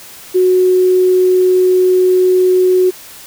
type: tone with quantisation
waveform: sine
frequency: 367.9 Hz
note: F#4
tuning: 10 cents flat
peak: -7 dBFS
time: 0.34-2.91 s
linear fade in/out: 20 ms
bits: 6
effects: white hiss -35 dBFS RMS until 3.26 s